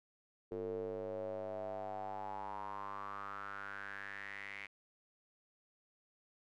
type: tone with band-pass filter sweep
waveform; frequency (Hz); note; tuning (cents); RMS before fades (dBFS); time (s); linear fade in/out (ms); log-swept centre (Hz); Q
square; 49.92; G1; +32; -44; 0.51-4.67; 10; 410 to 2200; 6.3
effects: none